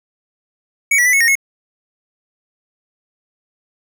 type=tone with pitch steps; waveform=square; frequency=2245 / 1943 / 1994 / 2196 / 1855 / 2179 Hz; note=C#7 / B6 / B6 / C#7 / A#6 / C#7; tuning=+21 / -29 / +16 / -17 / -9 / -30 cents; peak=-11 dBFS; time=0.91-1.354 s; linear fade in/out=5 ms; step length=74 ms; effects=none